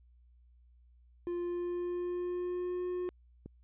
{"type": "tone with pitch glide", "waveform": "triangle", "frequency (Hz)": [349.4, 359.6], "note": ["F4", "F#4"], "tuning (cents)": [1, -49], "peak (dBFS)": -31, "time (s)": [1.27, 3.09], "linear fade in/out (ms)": 0, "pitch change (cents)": 50, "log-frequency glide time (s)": [1.38, 2.85]}
{"type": "click", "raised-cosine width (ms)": 3, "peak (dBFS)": -32, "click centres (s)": 3.46}
{"effects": ["added 60 Hz sine -59 dBFS peak until 3.63 s", "resampled to 8000 Hz"]}